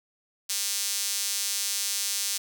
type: tone with high-pass filter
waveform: sawtooth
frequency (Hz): 200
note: G3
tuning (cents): +35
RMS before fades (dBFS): -29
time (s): 0.49-2.38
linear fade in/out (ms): 10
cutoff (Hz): 5400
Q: 0.94
effects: none